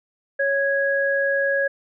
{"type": "tone pair together", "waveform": "sine", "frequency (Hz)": [554.4, 1658.4], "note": ["C#5", "G#6"], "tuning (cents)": [0, -3], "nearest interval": "octave + perfect fifth", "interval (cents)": 1897, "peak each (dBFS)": -21, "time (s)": [0.39, 1.68], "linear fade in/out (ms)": 10, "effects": []}